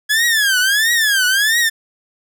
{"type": "tone with vibrato", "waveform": "sawtooth", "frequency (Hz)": 1675, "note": "G#6", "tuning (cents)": 14, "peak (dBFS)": -9, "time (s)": [0.09, 1.7], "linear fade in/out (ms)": 20, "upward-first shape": "triangle", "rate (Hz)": 1.5, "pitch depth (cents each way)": 240, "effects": []}